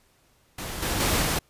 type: noise with level steps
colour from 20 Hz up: pink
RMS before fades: -34 / -27 / -23 / -25 dBFS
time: 0.58-1.39 s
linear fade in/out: 5 ms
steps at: 0.82 / 1 / 1.22 s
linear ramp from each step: 5 ms
effects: pink hiss -63 dBFS RMS until 1.49 s + resampled to 32000 Hz